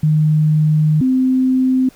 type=tone pair in turn; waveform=sine; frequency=153.8 / 258.7 Hz; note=D#3 / C4; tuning=-20 / -19 cents; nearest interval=major sixth; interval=901 cents; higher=second; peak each=-10 / -11 dBFS; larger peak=first; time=0.03-1.01 / 1.01-1.89 s; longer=first; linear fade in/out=5 ms; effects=pink hiss -48 dBFS RMS until 1.95 s